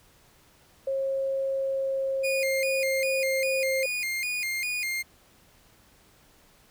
sine tone with pitch glide, 540 to 530.4 Hz, C#5 to C5, -45 to +23 cents, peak -25 dBFS, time 0.87-3.86 s, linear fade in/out 5 ms, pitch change -32 cents, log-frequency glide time 1.55-3.73 s
40% pulse tone with vibrato, 2280 Hz, C#7, 48 cents sharp, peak -27 dBFS, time 2.23-5.03 s, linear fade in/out 20 ms, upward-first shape square, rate 2.5 Hz, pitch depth 130 cents each way
effects pink hiss -59 dBFS RMS until 6.7 s

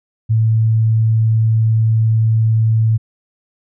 sine tone, 111.4 Hz, A2, 22 cents sharp, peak -10 dBFS, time 0.29-2.98 s, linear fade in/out 20 ms, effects none

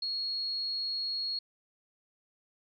sine tone, 4311 Hz, C#8, 49 cents flat, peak -31 dBFS, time 0.02-1.39 s, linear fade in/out 5 ms, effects none

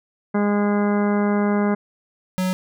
harmonic tone, 205.3 Hz, G#3, 20 cents flat, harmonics 1 / 2 / 3 / 4 / 5 / 6 / 7 / 8 / 10, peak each -18 / -24 / -28 / -30 / -32 / -34 / -35 / -36 / -38 dBFS, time 0.34-1.75 s, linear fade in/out 10 ms
square tone, 185 Hz, F#3, in tune, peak -20 dBFS, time 2.38-2.53 s, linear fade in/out 0 ms
effects none

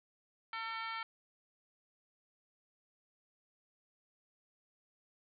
harmonic tone, 450.8 Hz, A4, 42 cents sharp, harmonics 2 / 3 / 4 / 5 / 6 / 7 / 8 / 9 / 10, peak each -45 / -42 / -48 / -45 / -59 / -50 / -59 / -55 / -57 dBFS, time 0.53-1.03 s, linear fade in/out 2 ms, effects none

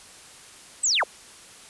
sine linear sweep, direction down, 8350 to 307.8 Hz, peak -19 dBFS, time 0.83-1.04 s, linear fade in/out 10 ms, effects white hiss -47 dBFS RMS until 1.69 s + resampled to 24000 Hz

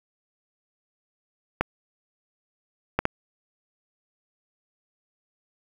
clicks, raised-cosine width 0.5 ms, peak -6 dBFS, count 3, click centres 1.61 / 2.99 / 3.054 s, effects 7-bit

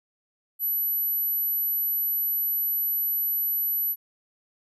sine tone, 11840 Hz, F#9, in tune, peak -23 dBFS, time 0.59-3.96 s, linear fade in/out 50 ms, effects none

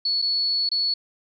sine tone with dropouts, 4407 Hz, C#8, 11 cents flat, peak -20 dBFS, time 0.05-0.94 s, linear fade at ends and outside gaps 5 ms, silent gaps 0.218-0.222 / 0.691-0.715 s, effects none

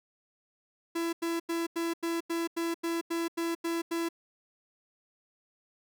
45% pulse tone bursts, 334.8 Hz, E4, 27 cents sharp, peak -29 dBFS, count 12, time 0.95-4.089 s, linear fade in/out 10 ms, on 180 ms, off 89 ms, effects none

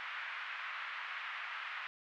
pink band-pass noise, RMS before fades -43 dBFS, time 0-1.87 s, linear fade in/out 0 ms, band 1200 to 2600 Hz, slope 24 dB/octave, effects none

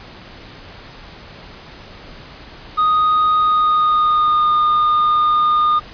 triangle tone with pitch glide, 1244.5 to 1219.6 Hz, D#6 to D#6, 0 to -35 cents, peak -10 dBFS, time 2.77-5.8 s, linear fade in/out 20 ms, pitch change -35 cents, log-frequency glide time 3.38-4.53 s, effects pink hiss -38 dBFS RMS until 5.93 s + resampled to 11025 Hz

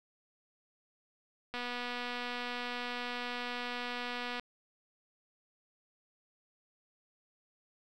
click train, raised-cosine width 0.3 ms, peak -23 dBFS, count 698, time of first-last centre 1.54-4.397 s, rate 244 Hz, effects 10-bit

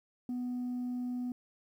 sine tone, 247.4 Hz, B3, 3 cents sharp, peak -31 dBFS, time 0.29-1.32 s, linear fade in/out 2 ms, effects tanh soft clip ceiling -32 dBFS + 11-bit

